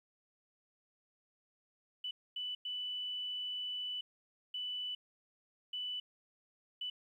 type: tone bursts at uneven times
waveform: sine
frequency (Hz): 2982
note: F#7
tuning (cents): +13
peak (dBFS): -37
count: 6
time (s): 2.04-2.11 / 2.36-2.55 / 2.65-4.01 / 4.54-4.95 / 5.73-6 / 6.81-6.9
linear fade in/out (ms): 5
effects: 12-bit